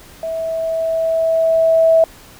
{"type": "tone with level ramp", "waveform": "sine", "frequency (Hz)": 652, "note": "E5", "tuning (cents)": -19, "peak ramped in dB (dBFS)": [-20, -7], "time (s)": [0.23, 2.04], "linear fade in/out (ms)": 2, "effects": ["pink hiss -42 dBFS RMS until 2.39 s"]}